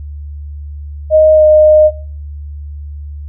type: tone with pitch glide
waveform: sine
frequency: 622.3 to 614.1 Hz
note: D#5 to D#5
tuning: 0 to -23 cents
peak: -3 dBFS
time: 1.1-1.91 s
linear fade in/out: 50 ms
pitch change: -23 cents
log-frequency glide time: 1.34-1.44 s
effects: noise-tail reverb RT60 0.4 s tail -17 dB re dry + added 73 Hz sine -23 dBFS peak until 3.28 s